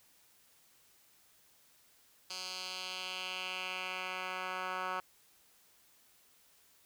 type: tone with band-pass filter sweep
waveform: 10% pulse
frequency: 184.9 Hz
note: F#3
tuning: 1 cent flat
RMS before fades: -40 dBFS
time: 2.3-5 s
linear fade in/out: 2 ms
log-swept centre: 4800 to 1400 Hz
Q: 2.1
effects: white hiss -66 dBFS RMS until 6.85 s